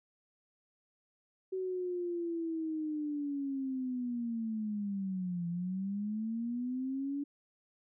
sine linear two-way sweep, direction down then up, 378.5 to 170 to 287.3 Hz, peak -33 dBFS, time 1.52-7.24 s, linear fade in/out 10 ms, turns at 5.48 s, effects none

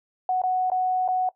sine tone with dropouts, 740 Hz, F#5, in tune, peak -20 dBFS, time 0.29-1.29 s, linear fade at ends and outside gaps 2 ms, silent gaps 0.418-0.436 / 0.701-0.717 / 1.079-1.086 s, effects noise-tail reverb RT60 0.1 s tail -18 dB re dry

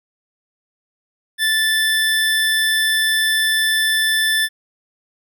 25% pulse tone, 1758 Hz, A6, 2 cents flat, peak -11 dBFS, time 1.38-4.49 s, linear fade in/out 50 ms, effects none

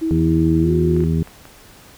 sine tone with pitch glide, 323.2 to 356.5 Hz, E4 to F4, -34 to +36 cents, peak -17 dBFS, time 0.01-1.05 s, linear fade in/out 20 ms, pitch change +170 cents, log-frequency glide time 0.6-0.72 s
harmonic tone, 81 Hz, E2, 30 cents flat, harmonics 1 / 2 / 3 / 4 / 5, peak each -21 / -17 / -25 / -30 / -29 dBFS, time 0.11-1.23 s, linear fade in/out 0 ms
clicks, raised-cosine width 0.5 ms, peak -24 dBFS, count 5, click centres 0.965 / 1.005 / 1.038 / 1.274 / 1.454 s
effects pink hiss -45 dBFS RMS until 1.97 s

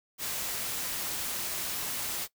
white noise, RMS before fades -34 dBFS, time 0.18-2.28 s, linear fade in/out 50 ms, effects noise-tail reverb RT60 0.1 s tail -19 dB re dry

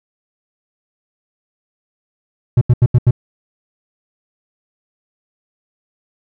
triangle tone bursts, 122 Hz, B2, 21 cents flat, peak -4 dBFS, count 5, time 2.57-3.109 s, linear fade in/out 5 ms, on 43 ms, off 81 ms, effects none

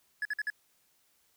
triangle tone bursts, 1700 Hz, G#6, 40 cents sharp, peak -28 dBFS, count 4, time 0.22-0.501 s, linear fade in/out 2 ms, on 32 ms, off 51 ms, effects white hiss -70 dBFS RMS until 1.36 s

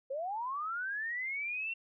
sine linear sweep, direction up, 513 to 2738 Hz, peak -34 dBFS, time 0.1-1.74 s, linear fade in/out 10 ms, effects none

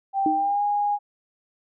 sine tone with pitch glide, 784 to 822 Hz, G5 to G#5, 0 to -18 cents, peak -20 dBFS, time 0.13-0.99 s, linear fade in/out 50 ms, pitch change +82 cents, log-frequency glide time 0.33-0.63 s
sine tone with exponential decay, 311.1 Hz, D#4, in tune, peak -18 dBFS, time 0.26-0.56 s, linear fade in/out 2 ms, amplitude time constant 64 ms
effects none

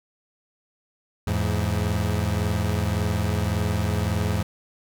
30% pulse tone pair together, 83.66 / 105.4 Hz, E2 / G#2, +26 / +26 cents, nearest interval major third, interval 400 cents, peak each -22 dBFS, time 1.27-4.43 s, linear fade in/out 5 ms, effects none

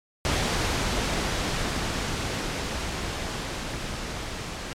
pink noise with level ramp, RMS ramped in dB -24 to -34 dBFS, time 0.25-4.73 s, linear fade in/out 0 ms, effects low-pass 7000 Hz 12 dB/octave + MP3 96 kbps

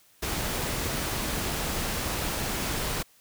pink noise, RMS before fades -30 dBFS, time 0.22-3.03 s, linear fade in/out 10 ms, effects white hiss -60 dBFS RMS until 3.2 s

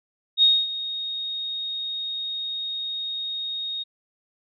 sine tone with ADSR envelope, 3729 Hz, A#7, in tune, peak -12 dBFS, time 0.37-3.84 s, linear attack 56 ms, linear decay 240 ms, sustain -15 dB, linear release 21 ms, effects none

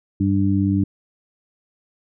harmonic tone, 98 Hz, G2, in tune, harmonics 1 / 2 / 3, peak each -20 / -20 / -20 dBFS, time 0.2-0.84 s, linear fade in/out 5 ms, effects none

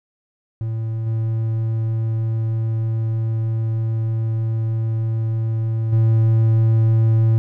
triangle tone with level steps, 112.1 Hz, A2, 33 cents sharp, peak -19 / -16 / -10 dBFS, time 0.61-7.38 s, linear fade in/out 0 ms, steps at 1.06 / 5.92 s, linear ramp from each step 10 ms, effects none

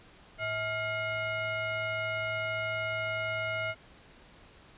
sine tone with frequency modulation, 1396.9 Hz, F6, in tune, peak -30 dBFS, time 0.38-3.75 s, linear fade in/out 50 ms, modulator 753 Hz, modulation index 1.5, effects pink hiss -56 dBFS RMS until 4.77 s + resampled to 8000 Hz

